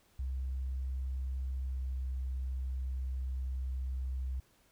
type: tone with pitch glide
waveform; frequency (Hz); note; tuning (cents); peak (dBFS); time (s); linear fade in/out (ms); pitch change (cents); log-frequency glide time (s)
sine; 65.41 to 64.85; C2 to C2; 0 to -15; -32; 0.19-4.4; 5; -15; 1.66-1.83
effects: tanh soft clip ceiling -30 dBFS + pink hiss -68 dBFS RMS until 4.71 s